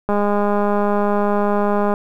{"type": "click train", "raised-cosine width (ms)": 1, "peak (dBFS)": -6, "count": 380, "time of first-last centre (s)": [0.09, 1.939], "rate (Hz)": 205, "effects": ["8-bit"]}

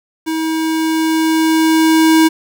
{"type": "tone with level ramp", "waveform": "square", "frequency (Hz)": 320, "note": "D#4", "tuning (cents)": 49, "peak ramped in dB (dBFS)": [-17, -7], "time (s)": [0.26, 2.29], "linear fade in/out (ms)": 20, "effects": ["7-bit"]}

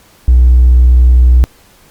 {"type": "tone with hard clipping", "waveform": "sine", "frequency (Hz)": 61.8, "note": "B1", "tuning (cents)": 2, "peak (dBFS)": -3, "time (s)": [0.28, 1.44], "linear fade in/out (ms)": 0, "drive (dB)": 1, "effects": ["pink hiss -45 dBFS RMS until 1.9 s", "Opus 48 kbps"]}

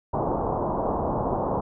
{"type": "low-pass noise", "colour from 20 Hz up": "white", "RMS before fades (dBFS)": -26, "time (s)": [0.13, 1.61], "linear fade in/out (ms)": 10, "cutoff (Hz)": 1000, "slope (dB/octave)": 48, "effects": []}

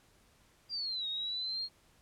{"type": "exponential two-way sweep", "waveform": "sine", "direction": "down then up", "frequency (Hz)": [4832, 3729, 4280], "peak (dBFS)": -34, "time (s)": [0.69, 1.69], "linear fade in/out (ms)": 50, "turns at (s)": 1.08, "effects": ["pink hiss -66 dBFS RMS until 2.01 s", "low-pass 12000 Hz 12 dB/octave"]}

